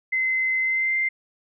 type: tone with pitch glide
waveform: sine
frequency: 2056 to 2090 Hz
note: C7 to C7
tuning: -31 to -2 cents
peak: -20 dBFS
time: 0.12-1.09 s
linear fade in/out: 10 ms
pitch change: +29 cents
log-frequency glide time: 0.6-0.97 s
effects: none